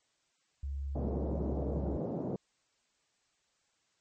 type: tone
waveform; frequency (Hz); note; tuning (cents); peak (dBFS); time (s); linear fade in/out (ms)
sine; 69.4; C#2; +3; -34; 0.63-1.97; 5
type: band-pass noise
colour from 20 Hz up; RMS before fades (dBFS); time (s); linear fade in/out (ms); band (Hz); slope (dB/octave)
pink; -36; 0.95-2.36; 2; 130 to 600; 24
effects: white hiss -75 dBFS RMS until 4 s + MP3 32 kbps